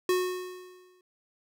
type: tone with exponential decay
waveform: square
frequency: 365.2 Hz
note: F#4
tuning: 23 cents flat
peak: -22 dBFS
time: 0.09-1.01 s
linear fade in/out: 2 ms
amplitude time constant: 200 ms
effects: none